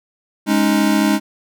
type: chord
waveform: square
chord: Ab suspended fourth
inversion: none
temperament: equal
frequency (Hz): 207.7 / 277.2 / 311.1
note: Ab3 / Db4 / Eb4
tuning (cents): 0 / 0 / 0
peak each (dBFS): -17 / -20 / -18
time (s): 0.46-1.2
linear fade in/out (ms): 50
effects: none